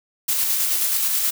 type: noise with tremolo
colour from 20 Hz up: blue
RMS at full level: -20 dBFS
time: 0.28-1.31 s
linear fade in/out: 10 ms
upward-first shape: square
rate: 9.4 Hz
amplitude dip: 25%
effects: none